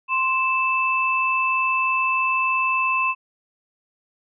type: tone pair together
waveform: sine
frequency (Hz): 1046.5 / 2637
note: C6 / E7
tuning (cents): 0 / 0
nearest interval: octave + major third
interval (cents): 1600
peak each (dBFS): -21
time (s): 0.08-3.15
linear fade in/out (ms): 50
effects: none